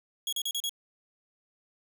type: tone bursts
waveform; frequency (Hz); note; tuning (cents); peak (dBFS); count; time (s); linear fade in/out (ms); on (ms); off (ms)
sawtooth; 3322; G#7; 0; -26; 5; 0.27-0.694; 2; 56; 36
effects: none